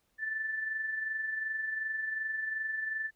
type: tone with amplitude modulation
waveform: sine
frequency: 1760 Hz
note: A6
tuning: in tune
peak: -30 dBFS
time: 0.18-3.11 s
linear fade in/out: 50 ms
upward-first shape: sine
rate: 22.7 Hz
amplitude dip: 45%
effects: pink hiss -75 dBFS RMS until 3.15 s